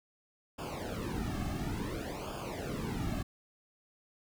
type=noise with flanger; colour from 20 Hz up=brown; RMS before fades=-37 dBFS; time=0.58-3.23 s; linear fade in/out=10 ms; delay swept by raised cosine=0.5 to 2.1 ms; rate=0.57 Hz; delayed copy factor=-0.95; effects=none